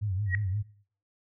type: tone with vibrato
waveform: sine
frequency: 98.5 Hz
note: G2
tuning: 9 cents sharp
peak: -27 dBFS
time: 0.01-0.63 s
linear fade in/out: 20 ms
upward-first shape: sine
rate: 5.7 Hz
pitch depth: 130 cents each way
type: tone with exponential growth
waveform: sine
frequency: 1900 Hz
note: A#6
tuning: 33 cents sharp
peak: -22 dBFS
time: 0.26-0.35 s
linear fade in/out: 1 ms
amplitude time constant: 18 ms
effects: noise-tail reverb RT60 0.5 s tail -19 dB re dry